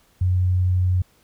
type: tone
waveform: sine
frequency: 91.2 Hz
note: F#2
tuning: 24 cents flat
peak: -16 dBFS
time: 0.21-1.02 s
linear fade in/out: 5 ms
effects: pink hiss -59 dBFS RMS until 1.23 s